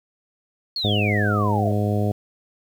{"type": "exponential sweep", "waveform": "sine", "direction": "down", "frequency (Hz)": [4435, 603], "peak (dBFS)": -23, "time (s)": [0.76, 1.72], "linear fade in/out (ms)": 2}
{"type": "harmonic tone", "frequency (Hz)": 103.83, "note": "G#2", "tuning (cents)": 0, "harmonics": [1, 2, 3, 4, 5, 6, 7], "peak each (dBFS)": [-21, -25, -30, -29, -31, -31, -32], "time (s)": [0.84, 2.12], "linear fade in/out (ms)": 5}
{"effects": ["8-bit"]}